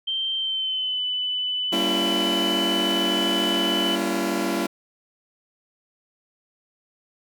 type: tone with pitch glide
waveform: sine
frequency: 3136 to 2996 Hz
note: G7 to F#7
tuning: 0 to +21 cents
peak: -23 dBFS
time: 0.07-3.96 s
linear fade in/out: 10 ms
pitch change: -79 cents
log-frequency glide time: 0.36-1.04 s
type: chord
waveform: sawtooth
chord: G diminished seventh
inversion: none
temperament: just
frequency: 196 / 235.2 / 282.2 / 338.7 Hz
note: G3 / Bb3 / Db4 / Fb4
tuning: 0 / +16 / +31 / +47 cents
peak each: -25 / -26 / -25 / -22 dBFS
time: 1.72-4.67 s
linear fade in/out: 10 ms
effects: none